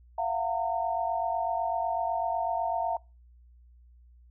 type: tone cluster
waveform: sine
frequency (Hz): 675 / 723 / 913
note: E5 / F#5 / A#5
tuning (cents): +41 / -40 / -36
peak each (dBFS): -31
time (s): 0.18-2.97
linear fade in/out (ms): 5
effects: noise-tail reverb RT60 0.3 s tail -26 dB re dry + added 60 Hz sine -53 dBFS peak until 4.3 s

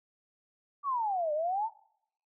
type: exponential two-way sweep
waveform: sine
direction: down then up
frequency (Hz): 1174.7 to 587.3 to 934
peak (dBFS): -28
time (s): 0.83-1.7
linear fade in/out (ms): 50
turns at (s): 1.33
effects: noise-tail reverb RT60 0.7 s tail -21 dB re dry

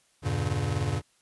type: chord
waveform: square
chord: E diminished seventh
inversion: none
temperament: just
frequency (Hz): 82.41 / 98.89 / 118.67 / 142.4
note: E2 / G2 / Bb2 / Db3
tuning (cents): 0 / +16 / +31 / +47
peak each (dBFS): -35 / -31 / -33 / -32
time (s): 0.22-1.02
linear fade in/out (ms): 50
effects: white hiss -66 dBFS RMS until 1.21 s + resampled to 24000 Hz

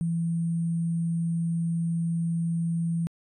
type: tone with sample-and-hold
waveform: sine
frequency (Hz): 167.2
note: E3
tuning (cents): +25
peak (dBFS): -24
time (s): 0.01-3.07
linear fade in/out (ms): 0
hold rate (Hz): 8820
effects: resampled to 32000 Hz

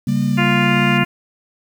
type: chord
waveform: sine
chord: G diminished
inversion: second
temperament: equal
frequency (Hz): 138.59 / 196 / 233.1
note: Db3 / G3 / Bb3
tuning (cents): 0 / 0 / 0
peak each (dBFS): -19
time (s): 0.07-1.04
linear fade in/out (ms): 5
type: tone with vibrato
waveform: 5% pulse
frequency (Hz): 587.3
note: D5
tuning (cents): 0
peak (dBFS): -26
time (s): 0.08-0.98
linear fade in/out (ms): 5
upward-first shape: sine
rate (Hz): 1.7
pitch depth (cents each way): 55
type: harmonic tone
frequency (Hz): 349.2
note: F4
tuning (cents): 0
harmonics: 1 / 2 / 3 / 4 / 5 / 6 / 7 / 8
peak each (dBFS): -24 / -24 / -24 / -24 / -24 / -24 / -24 / -24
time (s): 0.37-1.05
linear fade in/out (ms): 20
effects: 7-bit

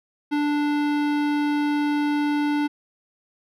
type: tone with hard clipping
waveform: sine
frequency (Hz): 293.7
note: D4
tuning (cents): 0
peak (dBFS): -22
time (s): 0.31-2.68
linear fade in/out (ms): 20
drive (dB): 18
effects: none

